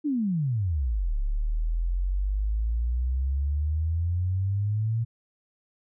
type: exponential two-way sweep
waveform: sine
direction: down then up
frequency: 311.1 to 34.65 to 116.5 Hz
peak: -23 dBFS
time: 0.04-5.05 s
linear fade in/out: 20 ms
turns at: 1.17 s
effects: none